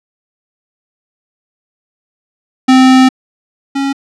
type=tone pair in turn; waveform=square; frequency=259.6 / 275.1 Hz; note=C4 / C#4; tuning=-13 / -13 cents; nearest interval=minor second; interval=100 cents; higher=second; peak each=-4 / -13 dBFS; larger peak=first; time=2.68-3.09 / 3.75-3.93 s; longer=first; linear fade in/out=10 ms; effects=low-pass 6000 Hz 12 dB/octave